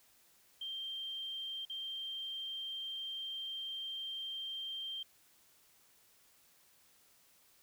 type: tone with dropouts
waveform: sine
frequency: 3163 Hz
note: G7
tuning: 15 cents sharp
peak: -39 dBFS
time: 0.61-5.03 s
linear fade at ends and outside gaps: 5 ms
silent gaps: 1.652-1.697 s
effects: white hiss -67 dBFS RMS until 7.62 s